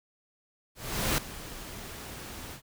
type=noise with ADSR envelope; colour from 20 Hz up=pink; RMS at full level=-26 dBFS; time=0.75-2.62 s; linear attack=430 ms; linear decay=3 ms; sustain=-16 dB; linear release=88 ms; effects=none